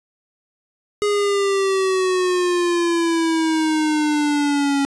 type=exponential sweep; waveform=square; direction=down; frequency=415.3 to 277.2 Hz; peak=-17 dBFS; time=1.02-4.85 s; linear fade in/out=0 ms; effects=resampled to 22050 Hz + 9-bit